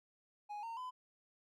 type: tone with pitch steps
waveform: triangle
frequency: 830.6 / 916.3 / 1010.8 Hz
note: G#5 / A#5 / B5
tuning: 0 / -30 / +40 cents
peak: -40 dBFS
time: 0.49-0.91 s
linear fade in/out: 20 ms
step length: 140 ms
effects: none